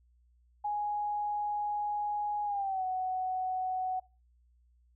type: tone with pitch glide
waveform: sine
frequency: 830.6 to 744.3 Hz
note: G#5 to F#5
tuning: 0 to +10 cents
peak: -30 dBFS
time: 0.64-4 s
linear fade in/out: 10 ms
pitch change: -190 cents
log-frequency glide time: 2.45-2.84 s
effects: noise-tail reverb RT60 0.3 s tail -21 dB re dry + added 60 Hz sine -63 dBFS peak until 4.95 s